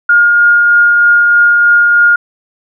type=tone with tremolo; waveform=sine; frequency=1421 Hz; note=F6; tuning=30 cents sharp; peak=-3 dBFS; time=0.09-2.16 s; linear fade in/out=5 ms; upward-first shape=triangle; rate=3.2 Hz; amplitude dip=25%; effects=none